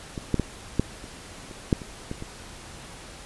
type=clicks; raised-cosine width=3 ms; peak=-19 / -8 / -10 / -7 / -28 / -28 / -6 / -24 / -18 / -22 dBFS; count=10; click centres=0.178 / 0.343 / 0.397 / 0.796 / 1.042 / 1.512 / 1.728 / 1.818 / 2.114 / 2.224 s; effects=pink hiss -43 dBFS RMS until 3.25 s + resampled to 24000 Hz